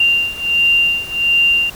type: beating tone pair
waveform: sine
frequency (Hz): 2782 / 2783.4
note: F7 / F7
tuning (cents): -7 / -6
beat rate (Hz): 1.4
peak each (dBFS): -16 / -14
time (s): 0-1.7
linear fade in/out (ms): 5
effects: pink hiss -35 dBFS RMS until 1.75 s